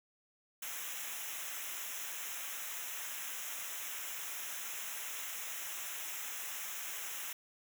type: noise with comb filter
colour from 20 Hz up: white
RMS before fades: -42 dBFS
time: 0.62-7.33 s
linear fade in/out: 5 ms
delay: 0.22 ms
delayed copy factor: -0.95
effects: none